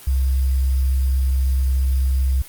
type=tone with sample-and-hold; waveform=sine; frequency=66 Hz; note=C2; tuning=16 cents sharp; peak=-15 dBFS; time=0.07-2.42 s; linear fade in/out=5 ms; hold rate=4900 Hz; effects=white hiss -41 dBFS RMS until 2.48 s + Opus 32 kbps